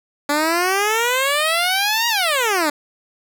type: exponential two-way sweep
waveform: 10% pulse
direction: up then down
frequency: 285.8 to 956 to 285.8 Hz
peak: -8 dBFS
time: 0.29-2.7 s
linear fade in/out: 5 ms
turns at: 2.08 s
effects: none